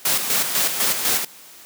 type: noise with tremolo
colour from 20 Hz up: white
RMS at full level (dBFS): -19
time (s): 0.05-1.25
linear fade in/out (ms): 5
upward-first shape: square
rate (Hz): 4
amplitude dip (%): 50
effects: white hiss -44 dBFS RMS until 1.65 s + high-pass 150 Hz 12 dB/octave